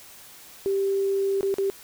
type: tone with dropouts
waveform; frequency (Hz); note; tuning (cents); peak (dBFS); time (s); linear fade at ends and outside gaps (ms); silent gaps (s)
sine; 392; G4; 0; -21; 0.66-1.7; 0; 1.409-1.43 / 1.541-1.584
effects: white hiss -47 dBFS RMS until 1.83 s